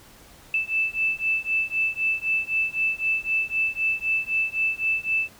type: beating tone pair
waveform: sine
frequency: 2636 / 2639.9 Hz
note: E7 / E7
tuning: -1 / +2 cents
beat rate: 3.9 Hz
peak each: -25 dBFS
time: 0.54-5.29 s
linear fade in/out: 2 ms
effects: pink hiss -50 dBFS RMS until 5.39 s